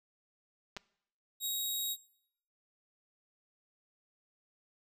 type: clicks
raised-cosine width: 0.2 ms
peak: -24 dBFS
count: 2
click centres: 0.766 / 0.771 s
type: tone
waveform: 15% pulse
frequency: 3793 Hz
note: A#7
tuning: 29 cents sharp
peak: -26 dBFS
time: 1.4-1.97 s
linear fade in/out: 50 ms
effects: noise-tail reverb RT60 0.7 s tail -21 dB re dry